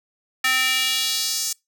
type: tone with high-pass filter sweep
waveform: square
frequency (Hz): 259.2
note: C4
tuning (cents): -16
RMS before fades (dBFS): -22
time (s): 0.44-1.53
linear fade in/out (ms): 5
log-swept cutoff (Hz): 1800 to 6300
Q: 2
effects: noise-tail reverb RT60 0.2 s tail -25 dB re dry